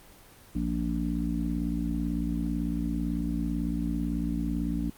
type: harmonic tone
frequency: 58 Hz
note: A#1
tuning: 8 cents flat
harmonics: 1 / 3 / 4 / 5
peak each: -32 / -32 / -32 / -32 dBFS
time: 0.55-4.9 s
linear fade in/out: 5 ms
effects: pink hiss -53 dBFS RMS until 4.97 s + Opus 24 kbps